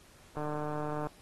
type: click train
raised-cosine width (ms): 1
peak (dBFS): -23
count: 106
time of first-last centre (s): 0.37-1.07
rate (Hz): 150
effects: pink hiss -59 dBFS RMS until 1.21 s + AAC 32 kbps